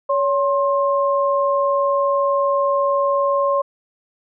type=tone pair together; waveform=sine; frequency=562.6 / 1062 Hz; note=C#5 / C6; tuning=+26 / +25 cents; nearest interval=major seventh; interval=1099 cents; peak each=-17 / -19 dBFS; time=0.09-3.62 s; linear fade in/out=10 ms; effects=none